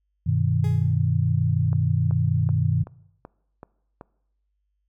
sine chord, G augmented, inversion none, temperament equal with one note detuned, 96.76 / 123.47 / 155.56 Hz, G2 / B2 / D#3, -22 / 0 / 0 cents, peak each -23 dBFS, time 0.26-2.84 s, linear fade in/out 10 ms
30% pulse tone with exponential decay, 417.6 Hz, G#4, 10 cents sharp, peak -33 dBFS, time 0.64-1.07 s, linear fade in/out 2 ms, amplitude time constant 92 ms
click train, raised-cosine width 1 ms, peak -25 dBFS, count 7, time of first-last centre 1.73-4.011 s, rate 2.63 Hz
effects noise-tail reverb RT60 0.8 s tail -22 dB re dry + added 50 Hz sine -70 dBFS peak until 4.88 s

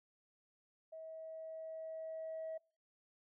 sine tone with level ramp, 642 Hz, E5, 46 cents flat, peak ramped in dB -47 to -39 dBFS, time 0.92-2.58 s, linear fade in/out 10 ms, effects noise-tail reverb RT60 0.4 s tail -25 dB re dry + tanh soft clip ceiling -38 dBFS

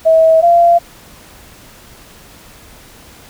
sine tone pair in turn, 646 / 687 Hz, E5 / F5, -35 / -29 cents, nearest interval minor second, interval 106 cents, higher second, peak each -5 dBFS, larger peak neither, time 0.05-0.42 / 0.42-0.79 s, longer neither, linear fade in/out 20 ms, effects pink hiss -40 dBFS RMS until 3.29 s

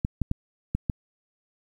clicks, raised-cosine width 5 ms, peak -12 dBFS, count 5, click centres 0.049 / 0.217 / 0.314 / 0.75 / 0.898 s, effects 9-bit

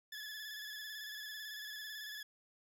20% pulse tone with vibrato, 1718 Hz, A6, 42 cents flat, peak -39 dBFS, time 0.12-2.23 s, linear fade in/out 5 ms, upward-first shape square, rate 18 Hz, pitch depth 34 cents each way, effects none

